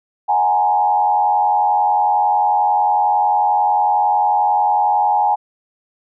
sine tone with frequency modulation, 830 Hz, G#5, 1 cent flat, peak -12 dBFS, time 0.28-5.36 s, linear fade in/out 20 ms, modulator 91.1 Hz, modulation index 0.91, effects none

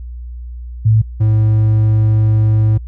sine / triangle tone pair in turn, 110 / 108.42 Hz, A2 / A2, 0 / -25 cents, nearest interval unison, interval 25 cents, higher first, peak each -7 dBFS, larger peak neither, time 0.85-1.02 / 1.2-2.78 s, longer second, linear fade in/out 10 ms, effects noise-tail reverb RT60 0.1 s tail -26 dB re dry + added 60 Hz sine -25 dBFS peak until 2.87 s

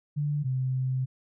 sine tone pair in turn, 146.83 / 129.91 Hz, D3 / C3, 0 / -12 cents, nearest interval major second, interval 212 cents, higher first, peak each -25 dBFS, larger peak neither, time 0.16-0.44 / 0.44-1.06 s, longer second, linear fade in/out 20 ms, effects none

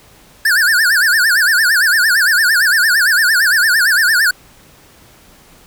square tone with vibrato, 1611 Hz, G6, 47 cents sharp, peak -10 dBFS, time 0.45-4.31 s, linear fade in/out 5 ms, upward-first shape sine, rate 8.8 Hz, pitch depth 210 cents each way, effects pink hiss -45 dBFS RMS until 5.66 s

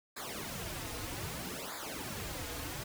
pink noise with flanger, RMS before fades -41 dBFS, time 0.16-2.84 s, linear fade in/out 10 ms, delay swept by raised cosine 0.34 to 5.24 ms, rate 0.63 Hz, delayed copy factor -0.95, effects none

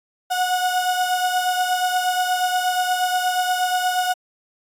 35% pulse beating tone pair, 729 / 737.4 Hz, F#5 / F#5, -26 / -6 cents, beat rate 8.4 Hz, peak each -18 / -24 dBFS, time 0.3-4.14 s, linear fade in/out 20 ms, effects AAC 64 kbps

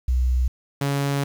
sine / sawtooth tone pair in turn, 62.8 / 140.45 Hz, B1 / C#3, +30 / +23 cents, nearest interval octave + major second, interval 1393 cents, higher second, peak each -17 dBFS, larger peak neither, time 0.08-0.48 / 0.81-1.24 s, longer second, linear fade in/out 5 ms, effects 8-bit

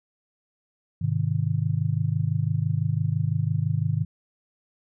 sine chord, Ab major, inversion none, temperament just, 103.83 / 129.78 / 155.74 Hz, Ab2 / C3 / Eb3, 0 / -14 / +2 cents, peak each -26 dBFS, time 1.01-4.05 s, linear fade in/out 10 ms, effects none

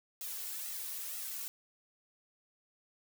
blue noise with flanger, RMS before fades -41 dBFS, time 0.21-1.48 s, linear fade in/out 0 ms, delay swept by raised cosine 1.5 to 2.8 ms, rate 2.1 Hz, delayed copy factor +0.85, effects none

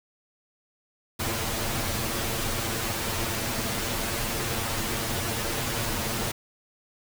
pink noise with comb filter, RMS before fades -29 dBFS, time 1.19-6.32 s, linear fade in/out 10 ms, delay 8.8 ms, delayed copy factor +0.85, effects none

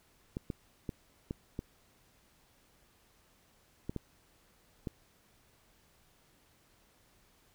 clicks, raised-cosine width 3 ms, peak -23 dBFS, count 8, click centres 0.369 / 0.502 / 0.892 / 1.309 / 1.591 / 3.895 / 3.963 / 4.872 s, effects pink hiss -67 dBFS RMS until 7.54 s

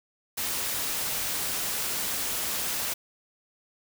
white noise, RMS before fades -30 dBFS, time 0.37-2.94 s, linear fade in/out 10 ms, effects none

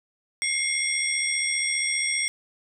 sine tone cluster, 2121 / 2196 / 3381 / 5580 / 8400 Hz, C7 / C#7 / G#7 / F8 / C9, +23 / -17 / +30 / -2 / +6 cents, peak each -27 / -32 / -35 / -30 / -28 dBFS, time 0.42-2.28 s, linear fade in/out 0 ms, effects none

